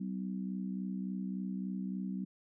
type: harmonic tone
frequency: 63.5 Hz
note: B1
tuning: 49 cents sharp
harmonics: 3 / 4 / 5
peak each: -36 / -42 / -49 dBFS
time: 0-2.25 s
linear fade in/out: 10 ms
effects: none